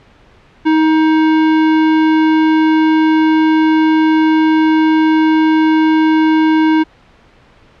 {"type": "tone with hard clipping", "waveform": "sine", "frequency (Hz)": 315.1, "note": "D#4", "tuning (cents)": 22, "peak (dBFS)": -10, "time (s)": [0.65, 6.84], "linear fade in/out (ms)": 20, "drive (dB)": 18, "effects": ["pink hiss -46 dBFS RMS until 7.8 s", "low-pass 3000 Hz 12 dB/octave"]}